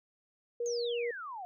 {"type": "tone", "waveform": "sine", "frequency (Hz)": 475.4, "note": "A#4", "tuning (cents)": 34, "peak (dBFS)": -31, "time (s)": [0.6, 1.11], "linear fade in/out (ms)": 5}
{"type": "exponential sweep", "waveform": "sine", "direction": "down", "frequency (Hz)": [6645, 698.5], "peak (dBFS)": -39, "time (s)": [0.66, 1.45], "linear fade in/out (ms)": 0}
{"effects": []}